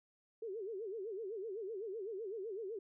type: tone with vibrato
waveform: sine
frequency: 415.3 Hz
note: G#4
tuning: in tune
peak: -40 dBFS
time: 0.42-2.79 s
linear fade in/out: 5 ms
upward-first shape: sine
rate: 7.9 Hz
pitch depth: 200 cents each way
effects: none